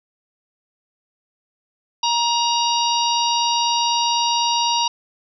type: harmonic tone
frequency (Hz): 944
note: A#5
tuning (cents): +22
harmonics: 1 / 3 / 4 / 5 / 6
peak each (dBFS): -19 / -24 / -25 / -26 / -27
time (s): 2.03-4.88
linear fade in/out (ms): 5
effects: none